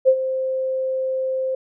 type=tone with ADSR envelope; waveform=sine; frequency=523.3 Hz; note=C5; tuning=in tune; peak=-8 dBFS; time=0.05-1.55 s; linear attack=32 ms; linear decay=67 ms; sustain=-12 dB; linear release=4 ms; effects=none